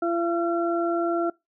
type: harmonic tone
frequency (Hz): 340.2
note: F4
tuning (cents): -45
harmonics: 1 / 2 / 4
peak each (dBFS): -24 / -27 / -30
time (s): 0.02-1.3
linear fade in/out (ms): 5
effects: noise-tail reverb RT60 0.2 s tail -23 dB re dry